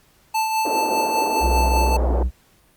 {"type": "tone with tremolo", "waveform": "square", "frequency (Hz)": 880, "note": "A5", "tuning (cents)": 0, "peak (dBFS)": -18, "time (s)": [0.34, 1.97], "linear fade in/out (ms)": 10, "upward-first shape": "triangle", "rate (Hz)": 5, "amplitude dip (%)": 45}
{"type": "band-pass noise", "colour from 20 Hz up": "white", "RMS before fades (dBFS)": -26, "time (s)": [0.65, 2.23], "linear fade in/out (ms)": 5, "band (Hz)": [270, 710], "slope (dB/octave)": 24}
{"type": "tone with vibrato", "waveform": "triangle", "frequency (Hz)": 61.74, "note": "B1", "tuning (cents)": 0, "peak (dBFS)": -15, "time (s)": [1.4, 2.31], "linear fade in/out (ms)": 50, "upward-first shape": "square", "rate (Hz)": 4.8, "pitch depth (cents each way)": 15}
{"effects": ["pink hiss -57 dBFS RMS until 2.76 s", "Opus 48 kbps"]}